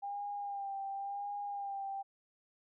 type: tone with vibrato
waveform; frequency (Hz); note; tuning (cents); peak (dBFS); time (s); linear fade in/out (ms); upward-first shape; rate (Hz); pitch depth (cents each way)
sine; 800; G5; +35; -37; 0.02-2.03; 20; sine; 0.93; 33
effects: none